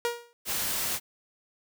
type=tone with exponential decay; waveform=sawtooth; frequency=474.4 Hz; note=A#4; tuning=30 cents sharp; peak=-20 dBFS; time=0.05-0.33 s; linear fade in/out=0 ms; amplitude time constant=60 ms
type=noise; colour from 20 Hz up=white; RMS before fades=-30 dBFS; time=0.45-1 s; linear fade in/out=50 ms
effects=none